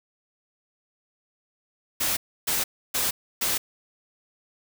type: noise bursts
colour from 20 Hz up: white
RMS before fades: -25 dBFS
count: 4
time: 2-3.58 s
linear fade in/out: 10 ms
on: 170 ms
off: 300 ms
effects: none